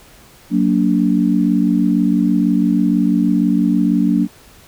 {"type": "chord", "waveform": "sine", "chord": "Gb augmented", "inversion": "none", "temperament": "just", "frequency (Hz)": [185, 231.2, 289.1], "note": ["Gb3", "Bb3", "D4"], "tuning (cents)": [0, -14, -27], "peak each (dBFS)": -16, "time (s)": [0.5, 4.28], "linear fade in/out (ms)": 50, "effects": ["pink hiss -45 dBFS RMS until 4.67 s"]}